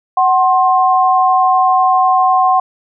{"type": "tone pair together", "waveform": "sine", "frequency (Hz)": [748, 1059.8], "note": ["F#5", "C6"], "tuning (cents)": [19, 22], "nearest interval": "tritone", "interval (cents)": 603, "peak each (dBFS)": [-10, -12], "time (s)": [0.17, 2.6], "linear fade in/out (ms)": 5, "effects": []}